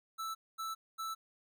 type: tone bursts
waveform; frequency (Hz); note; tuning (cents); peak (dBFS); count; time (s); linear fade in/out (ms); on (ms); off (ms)
square; 1318.5; E6; 0; -38; 3; 0.18-1.15; 20; 170; 230
effects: none